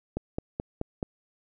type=click train; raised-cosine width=2 ms; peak=-16 dBFS; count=5; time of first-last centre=0.17-1.028 s; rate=4.66 Hz; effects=none